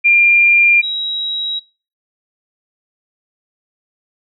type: tone pair in turn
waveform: sine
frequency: 2394 / 3848 Hz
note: D7 / B7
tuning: +33 / -46 cents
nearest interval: minor sixth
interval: 821 cents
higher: second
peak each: -7 / -17 dBFS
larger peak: first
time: 0.04-0.82 / 0.82-1.6 s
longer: neither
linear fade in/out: 20 ms
effects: noise-tail reverb RT60 0.4 s tail -26 dB re dry